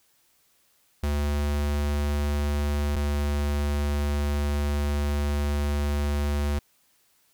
square tone pair in turn, 72.9 / 72.64 Hz, D2 / D2, -12 / -18 cents, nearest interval unison, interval 6 cents, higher first, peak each -24 dBFS, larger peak neither, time 1.03-2.96 / 2.96-6.59 s, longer second, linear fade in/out 5 ms, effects white hiss -65 dBFS RMS until 7.33 s

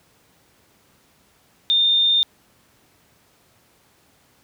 sine tone, 3624 Hz, A#7, 50 cents flat, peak -14 dBFS, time 1.7-2.23 s, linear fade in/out 0 ms, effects pink hiss -58 dBFS RMS until 4.43 s + high-pass 80 Hz 12 dB/octave

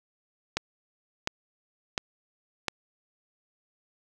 click train, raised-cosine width 0.2 ms, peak -9 dBFS, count 4, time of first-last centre 0.57-2.683 s, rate 1.42 Hz, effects none

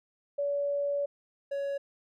sine / triangle tone pair in turn, 570 / 559.6 Hz, C#5 / C#5, +48 / +16 cents, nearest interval unison, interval 32 cents, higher first, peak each -27 / -28 dBFS, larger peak first, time 0.38-1.06 / 1.51-1.78 s, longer first, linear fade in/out 10 ms, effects none

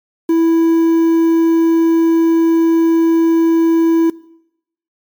triangle tone with quantisation, 329.6 Hz, E4, in tune, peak -7 dBFS, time 0.29-4.1 s, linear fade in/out 5 ms, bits 6, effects noise-tail reverb RT60 0.8 s tail -21 dB re dry + MP3 96 kbps

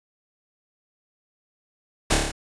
pink noise with echo, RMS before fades -19 dBFS, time 2.1-2.15 s, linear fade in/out 10 ms, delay 28 ms, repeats 6, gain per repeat -2 dB, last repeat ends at 2.318 s, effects resampled to 22050 Hz

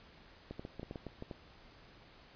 clicks, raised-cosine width 2 ms, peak -29 dBFS, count 10, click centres 0.51 / 0.595 / 0.651 / 0.796 / 0.831 / 0.911 / 0.958 / 1.067 / 1.224 / 1.312 s, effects pink hiss -59 dBFS RMS until 2.35 s + resampled to 11025 Hz

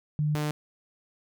sine / sawtooth tone pair in turn, 150.2 / 150.2 Hz, D3 / D3, +39 / +39 cents, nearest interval unison, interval 0 cents, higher neither, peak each -23 dBFS, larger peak neither, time 0.19-0.35 / 0.35-0.51 s, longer neither, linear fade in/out 0 ms, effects none

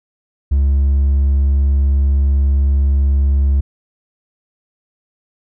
sine tone with hard clipping, 69.3 Hz, C#2, in tune, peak -11 dBFS, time 0.51-3.61 s, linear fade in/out 10 ms, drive 2 dB, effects none

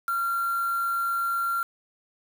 sine tone with quantisation, 1376 Hz, F6, 26 cents flat, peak -24 dBFS, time 0.08-1.63 s, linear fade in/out 2 ms, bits 6, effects none

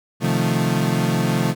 35% pulse chord, F dominant seventh, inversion second, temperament equal, 130.81 / 155.56 / 174.61 / 220 Hz, C3 / Eb3 / F3 / A3, 0 / 0 / 0 / 0 cents, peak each -21 / -22 / -21 / -22 dBFS, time 0.2-1.55 s, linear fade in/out 50 ms, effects none

